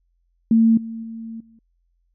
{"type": "tone with level steps", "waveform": "sine", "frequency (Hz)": 226, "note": "A3", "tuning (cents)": 47, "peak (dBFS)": [-11, -28, -30, -48], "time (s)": [0.51, 1.59], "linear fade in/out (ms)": 2, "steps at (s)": [0.77, 1.03, 1.4], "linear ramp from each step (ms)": 5, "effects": ["added 43 Hz sine -63 dBFS peak until 2.14 s"]}